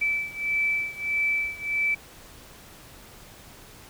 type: beating tone pair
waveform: sine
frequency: 2316 / 2317.6 Hz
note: D7 / D7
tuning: -25 / -24 cents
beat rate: 1.6 Hz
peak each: -26 / -28 dBFS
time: 0.01-1.95 s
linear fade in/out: 10 ms
effects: pink hiss -48 dBFS RMS until 3.89 s